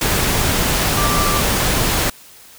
sine tone in noise, 1174.7 Hz, D6, in tune, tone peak -20 dBFS, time 0.97-1.4 s, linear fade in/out 5 ms, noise pink, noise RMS -17 dBFS, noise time 0.01-2.1 s, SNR -6 dB, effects white hiss -43 dBFS RMS until 2.58 s

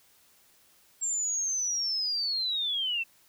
sine linear sweep, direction down, 7459 to 2637 Hz, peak -27 dBFS, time 1.01-3.04 s, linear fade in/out 20 ms, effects white hiss -62 dBFS RMS until 3.28 s

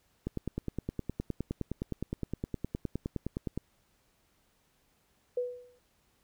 click train, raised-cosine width 3 ms, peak -20 dBFS, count 33, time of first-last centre 0.27-3.576 s, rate 9.68 Hz
sine tone with exponential decay, 492.9 Hz, B4, 3 cents flat, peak -26 dBFS, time 5.37-5.79 s, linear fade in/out 5 ms, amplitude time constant 91 ms
effects pink hiss -71 dBFS RMS until 6.23 s

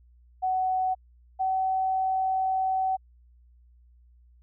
sine tone pair in turn, 748 / 758.4 Hz, F#5 / F#5, +19 / +43 cents, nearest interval unison, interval 24 cents, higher second, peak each -23 dBFS, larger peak neither, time 0.42-0.95 / 1.39-2.97 s, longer second, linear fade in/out 20 ms, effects added 60 Hz sine -54 dBFS peak until 4.42 s

